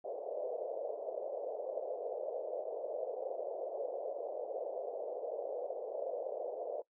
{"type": "band-pass noise", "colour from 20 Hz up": "pink", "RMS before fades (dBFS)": -40, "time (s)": [0.04, 6.82], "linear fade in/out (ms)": 2, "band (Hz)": [470, 640], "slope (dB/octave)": 48, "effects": ["noise-tail reverb RT60 0.1 s tail -19 dB re dry"]}